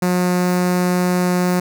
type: tone with notch filter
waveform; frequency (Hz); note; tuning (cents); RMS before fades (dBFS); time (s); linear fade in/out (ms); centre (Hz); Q
sawtooth; 179.8; F#3; -49; -17; 0.02-1.6; 5; 3200; 1.6
effects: none